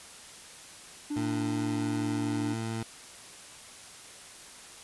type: tone with vibrato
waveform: triangle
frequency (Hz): 293.7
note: D4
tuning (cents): 0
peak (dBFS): -28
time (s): 1.1-2.54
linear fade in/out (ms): 10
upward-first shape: triangle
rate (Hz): 2.4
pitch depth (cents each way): 10
type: tone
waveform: 20% pulse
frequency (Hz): 112.9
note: A2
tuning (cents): +45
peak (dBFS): -27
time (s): 1.16-2.83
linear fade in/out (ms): 5
effects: white hiss -48 dBFS RMS until 4.83 s + resampled to 24000 Hz